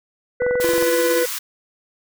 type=harmonic tone; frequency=493.9 Hz; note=B4; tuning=in tune; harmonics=1 / 3 / 4; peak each=-17 / -29 / -31 dBFS; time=0.4-1.26 s; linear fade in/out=10 ms
type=click train; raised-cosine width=1 ms; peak=-15 dBFS; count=10; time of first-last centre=0.42-0.825 s; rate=22.2 Hz
type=high-pass noise; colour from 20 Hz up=white; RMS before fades=-27 dBFS; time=0.6-1.39 s; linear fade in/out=10 ms; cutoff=940 Hz; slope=96 dB/octave
type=tone with tremolo; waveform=square; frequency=341.7 Hz; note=F4; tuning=38 cents flat; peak=-20 dBFS; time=0.63-1.24 s; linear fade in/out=20 ms; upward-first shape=sine; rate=17 Hz; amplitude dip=50%
effects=none